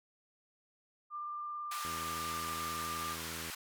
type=tone with vibrato; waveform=sine; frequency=1192 Hz; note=D6; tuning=25 cents sharp; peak=-38 dBFS; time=1.1-3.17 s; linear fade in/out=50 ms; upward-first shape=square; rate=18 Hz; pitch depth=8 cents each way
type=band-pass noise; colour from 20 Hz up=pink; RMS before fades=-43 dBFS; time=1.71-3.55 s; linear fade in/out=5 ms; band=980 to 16000 Hz; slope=24 dB/octave
type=tone; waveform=10% pulse; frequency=81.9 Hz; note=E2; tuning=11 cents flat; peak=-37 dBFS; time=1.85-3.5 s; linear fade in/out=0 ms
effects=none